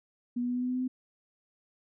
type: tone with pitch steps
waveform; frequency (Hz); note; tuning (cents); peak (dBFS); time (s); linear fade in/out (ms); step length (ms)
sine; 242.8 / 244.6 / 246.5 / 248.3 / 250.2 / 252.1 / 254 / 255.9; B3 / B3 / B3 / B3 / B3 / B3 / B3 / C4; -29 / -16 / -3 / +9 / +23 / +36 / +49 / -38; -28; 0.36-0.88; 10; 65
effects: none